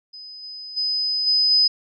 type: tone with level steps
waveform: sine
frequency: 5020 Hz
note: D#8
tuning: 15 cents sharp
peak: -36 / -33 / -20 / -15 / -13 dBFS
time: 0.13-1.68 s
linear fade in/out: 10 ms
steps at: 0.42 / 0.76 / 1.26 / 1.5 s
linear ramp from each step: 20 ms
effects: none